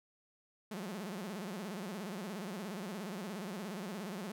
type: tone with vibrato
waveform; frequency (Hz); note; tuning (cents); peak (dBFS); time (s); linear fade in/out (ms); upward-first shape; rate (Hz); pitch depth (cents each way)
sawtooth; 196; G3; 0; -36; 0.71-4.32; 5; sine; 17; 210
effects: none